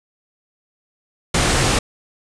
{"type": "low-pass noise", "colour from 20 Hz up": "pink", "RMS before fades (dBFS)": -17, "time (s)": [1.34, 1.79], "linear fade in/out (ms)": 5, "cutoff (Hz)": 9700, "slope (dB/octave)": 48, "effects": []}